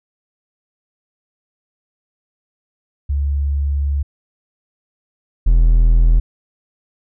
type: tone pair in turn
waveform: sine / triangle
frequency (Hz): 70.8 / 41.11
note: C#2 / E1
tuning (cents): +37 / -4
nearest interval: major sixth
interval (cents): 941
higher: first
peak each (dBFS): -15 / -6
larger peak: second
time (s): 3.09-4.03 / 5.46-6.2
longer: first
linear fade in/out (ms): 10
effects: none